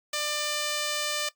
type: tone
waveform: 5% pulse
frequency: 596 Hz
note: D5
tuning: 25 cents sharp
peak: -16 dBFS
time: 0.13-1.29 s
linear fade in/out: 5 ms
effects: noise-tail reverb RT60 0.1 s tail -17 dB re dry + Opus 48 kbps